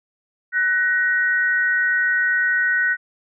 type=tone pair together; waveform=sine; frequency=1495 / 1887 Hz; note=F#6 / A#6; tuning=+17 / +21 cents; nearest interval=major third; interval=404 cents; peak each=-18 / -20 dBFS; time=0.52-2.97 s; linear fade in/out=50 ms; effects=none